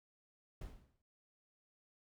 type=noise with exponential decay; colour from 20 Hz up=brown; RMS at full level=-44 dBFS; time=0.61-1.02 s; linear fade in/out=5 ms; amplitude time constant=87 ms; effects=none